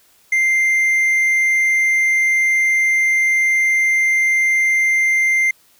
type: tone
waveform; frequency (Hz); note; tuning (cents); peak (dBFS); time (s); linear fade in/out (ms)
triangle; 2093; C7; 0; -11; 0.32-5.51; 5
effects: white hiss -54 dBFS RMS until 5.79 s